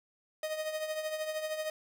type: tone with tremolo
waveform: 45% pulse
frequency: 622.3 Hz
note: D#5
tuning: in tune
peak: -31 dBFS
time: 0.43-1.7 s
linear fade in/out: 2 ms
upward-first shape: triangle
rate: 13 Hz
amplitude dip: 65%
effects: none